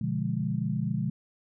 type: chord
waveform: sine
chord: B diminished seventh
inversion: none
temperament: equal with one note detuned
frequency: 122.48 / 146.83 / 174.61 / 207.7 Hz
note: B2 / D3 / F3 / Ab3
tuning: -14 / 0 / 0 / 0 cents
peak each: -32 dBFS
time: 0.01-1.1 s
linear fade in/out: 5 ms
effects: none